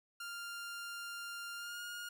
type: tone with pitch glide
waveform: sawtooth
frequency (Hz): 1396.9 to 1427.1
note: F6 to F6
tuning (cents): 0 to +37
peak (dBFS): -39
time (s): 0.2-2.09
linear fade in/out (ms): 5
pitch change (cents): +37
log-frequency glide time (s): 1.56-1.8
effects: none